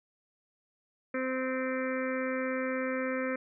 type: harmonic tone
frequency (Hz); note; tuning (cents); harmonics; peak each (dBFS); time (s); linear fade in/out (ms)
259.5; C4; -14; 1 / 2 / 4 / 5 / 6 / 7 / 8 / 9; -34 / -33 / -46 / -41 / -42 / -41 / -43 / -44; 1.14-3.36; 5
effects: none